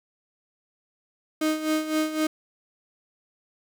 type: tone with tremolo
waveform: 35% pulse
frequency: 311.1 Hz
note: D#4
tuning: in tune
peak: -19 dBFS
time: 1.41-2.27 s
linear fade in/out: 5 ms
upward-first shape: sine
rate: 3.9 Hz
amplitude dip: 70%
effects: none